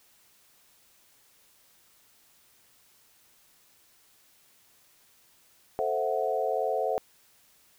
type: chord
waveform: sine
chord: F# half-diminished seventh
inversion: first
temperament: equal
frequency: 440 / 523.3 / 659.3 / 740 Hz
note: A4 / C5 / E5 / F#5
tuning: 0 / 0 / 0 / 0 cents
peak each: -31 dBFS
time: 5.79-6.98 s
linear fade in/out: 0 ms
effects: white hiss -62 dBFS RMS until 7.78 s